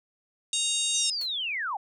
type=harmonic tone; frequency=932.3 Hz; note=A#5; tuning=in tune; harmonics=3 / 4 / 5 / 6 / 7 / 8 / 9 / 10; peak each=-35 / -28 / -40 / -41 / -33 / -33 / -35 / -35 dBFS; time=0.53-1.1 s; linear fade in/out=2 ms
type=linear sweep; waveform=sine; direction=down; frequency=6200 to 736 Hz; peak=-28 dBFS; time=0.94-1.77 s; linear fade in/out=5 ms
type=noise with exponential decay; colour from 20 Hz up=white; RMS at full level=-40 dBFS; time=1.21-1.33 s; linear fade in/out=2 ms; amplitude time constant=24 ms
effects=none